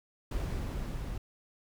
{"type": "noise with level ramp", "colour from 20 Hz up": "brown", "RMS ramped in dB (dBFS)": [-33, -38], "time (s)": [0.31, 1.18], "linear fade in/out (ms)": 5, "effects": []}